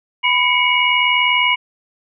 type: tone cluster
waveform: sine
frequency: 993 / 2188 / 2268 / 2893 Hz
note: B5 / C#7 / C#7 / F#7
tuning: +9 / -23 / +39 / -40 cents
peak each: -18 dBFS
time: 0.23-1.56 s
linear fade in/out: 20 ms
effects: none